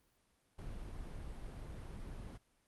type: noise with ADSR envelope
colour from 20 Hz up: brown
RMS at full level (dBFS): -43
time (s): 0.58-2.38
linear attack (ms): 12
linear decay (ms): 5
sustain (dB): -3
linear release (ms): 13
effects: pink hiss -75 dBFS RMS until 2.67 s + Opus 32 kbps